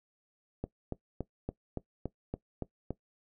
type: click train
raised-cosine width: 2 ms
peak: -21 dBFS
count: 9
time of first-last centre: 0.64-2.906 s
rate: 3.53 Hz
effects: noise-tail reverb RT60 0.1 s tail -18 dB re dry